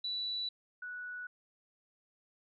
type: tone pair in turn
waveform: sine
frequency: 3951 / 1474 Hz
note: B7 / F#6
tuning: 0 / -7 cents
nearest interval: octave + perfect fourth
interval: 1707 cents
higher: first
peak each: -34 / -40 dBFS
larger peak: first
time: 0.04-0.49 / 0.82-1.27 s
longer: neither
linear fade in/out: 5 ms
effects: none